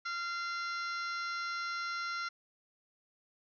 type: harmonic tone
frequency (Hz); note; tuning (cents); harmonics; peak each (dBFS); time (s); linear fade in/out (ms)
690; F5; -21; 2 / 3 / 4 / 5 / 6 / 7 / 8 / 9; -36 / -43 / -53 / -54 / -46 / -55 / -49 / -57; 0.05-2.29; 10
effects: none